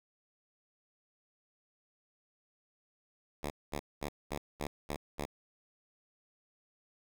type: tone bursts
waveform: 5% pulse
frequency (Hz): 73.42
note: D2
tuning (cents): 0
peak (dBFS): -24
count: 7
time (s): 3.43-5.254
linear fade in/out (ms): 5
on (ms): 72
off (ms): 220
effects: none